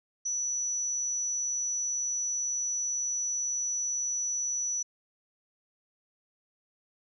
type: tone with amplitude modulation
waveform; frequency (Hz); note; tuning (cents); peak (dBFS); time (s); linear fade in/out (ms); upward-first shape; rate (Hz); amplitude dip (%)
sine; 5920; F#8; 0; -27; 0.25-4.83; 10; sine; 278; 30
effects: none